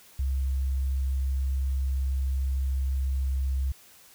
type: tone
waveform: sine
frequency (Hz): 66.7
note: C2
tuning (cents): +34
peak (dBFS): -24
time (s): 0.19-3.72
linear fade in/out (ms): 5
effects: white hiss -54 dBFS RMS until 4.14 s